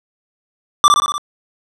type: tone with echo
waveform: square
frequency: 1174.7 Hz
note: D6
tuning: in tune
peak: -5 dBFS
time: 0.84-0.88 s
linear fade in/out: 0 ms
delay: 60 ms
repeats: 5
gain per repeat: -3 dB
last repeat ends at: 1.18 s
effects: low-pass 8000 Hz 12 dB/octave